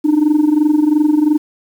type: tone with amplitude modulation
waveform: sine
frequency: 301.9 Hz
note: D4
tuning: 48 cents sharp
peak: -4 dBFS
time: 0.04-1.38 s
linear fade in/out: 20 ms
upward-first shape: sine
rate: 22.9 Hz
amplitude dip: 80%
effects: tanh soft clip ceiling -6 dBFS + 7-bit